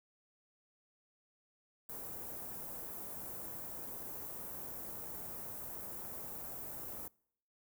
white band-stop noise, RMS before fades -45 dBFS, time 1.89-7.08 s, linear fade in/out 5 ms, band 820 to 16000 Hz, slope 12 dB/octave, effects noise-tail reverb RT60 0.7 s tail -26 dB re dry

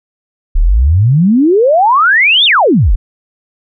sine exponential two-way sweep, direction up then down, 32.61 to 3729 to 32.61 Hz, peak -5 dBFS, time 0.55-2.96 s, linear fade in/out 10 ms, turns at 2.45 s, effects none

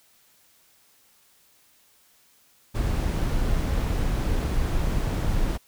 brown noise, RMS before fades -24 dBFS, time 2.74-5.58 s, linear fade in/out 20 ms, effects white hiss -60 dBFS RMS until 5.67 s

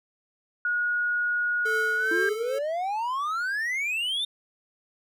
sine tone with pitch glide, 1447 to 1596.3 Hz, F#6 to G6, -39 to +31 cents, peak -23 dBFS, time 0.65-2.29 s, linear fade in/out 2 ms, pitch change +170 cents, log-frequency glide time 1.96-2.15 s
square tone with tremolo, 440.5 Hz, A4, 2 cents sharp, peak -28 dBFS, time 1.65-2.59 s, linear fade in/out 10 ms, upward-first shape triangle, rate 2.2 Hz, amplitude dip 65%
triangle exponential sweep, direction up, 329.6 to 3655 Hz, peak -24 dBFS, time 2.11-4.25 s, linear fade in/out 5 ms
effects none

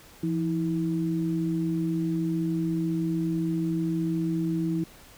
sine tone pair together, 169.09 / 323 Hz, E3 / E4, +44 / -35 cents, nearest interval major seventh, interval 1121 cents, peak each -27 dBFS, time 0.23-4.84 s, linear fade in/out 5 ms, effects pink hiss -51 dBFS RMS until 5.17 s

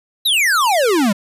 square exponential sweep, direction down, 4053 to 189.2 Hz, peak -13 dBFS, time 0.25-1.13 s, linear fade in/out 10 ms, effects resampled to 32000 Hz

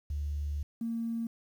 triangle tone pair in turn, 73 / 229.6 Hz, D2 / A#3, -10 / -26 cents, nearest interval octave + minor sixth, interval 1984 cents, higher second, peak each -27 dBFS, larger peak neither, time 0.1-0.63 / 0.81-1.27 s, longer first, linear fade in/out 5 ms, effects tanh soft clip ceiling -29 dBFS + 10-bit

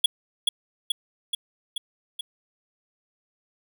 square tone with echo, 3360 Hz, G#7, 19 cents sharp, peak -15 dBFS, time 0.04-0.06 s, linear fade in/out 5 ms, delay 430 ms, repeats 5, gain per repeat -3 dB, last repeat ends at 2.21 s, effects none

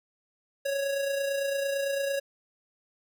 square tone with amplitude modulation, 554.4 Hz, C#5, in tune, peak -26 dBFS, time 0.65-2.2 s, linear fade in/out 10 ms, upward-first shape sine, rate 28.9 Hz, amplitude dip 40%, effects none

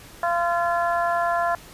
harmonic tone, 343.7 Hz, F4, 28 cents flat, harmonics 2 / 3 / 4 / 5, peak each -22 / -26 / -28 / -30 dBFS, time 0.23-1.55 s, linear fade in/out 2 ms, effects pink hiss -45 dBFS RMS until 1.73 s + resampled to 32000 Hz

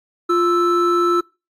triangle tone pair together, 349.2 / 1319.7 Hz, F4 / E6, 0 / +2 cents, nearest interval octave + major seventh, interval 2302 cents, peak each -14 / -15 dBFS, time 0.29-1.21 s, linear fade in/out 10 ms, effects noise-tail reverb RT60 0.3 s tail -26 dB re dry + AAC 64 kbps

